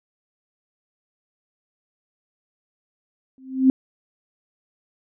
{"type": "tone with exponential growth", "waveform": "sine", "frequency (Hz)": 262.3, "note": "C4", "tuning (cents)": 4, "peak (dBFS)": -8, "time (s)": [3.38, 3.7], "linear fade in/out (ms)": 1, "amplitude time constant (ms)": 68, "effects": []}